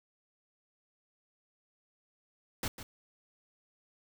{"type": "noise with echo", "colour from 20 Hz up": "pink", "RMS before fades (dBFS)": -34, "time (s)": [2.63, 2.68], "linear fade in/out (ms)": 2, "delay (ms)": 150, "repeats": 1, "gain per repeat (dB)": -11, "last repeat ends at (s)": 2.83, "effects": []}